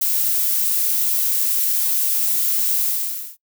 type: noise with ADSR envelope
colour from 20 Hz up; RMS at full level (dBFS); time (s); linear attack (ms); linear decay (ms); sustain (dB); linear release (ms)
violet; -17; 0.01-3.37; 8; 7; -2; 560
effects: noise-tail reverb RT60 0.1 s tail -21 dB re dry